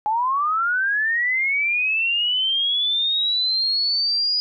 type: linear sweep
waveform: sine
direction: up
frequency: 830.6 to 4938 Hz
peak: -18 dBFS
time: 0.06-4.4 s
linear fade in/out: 0 ms
effects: none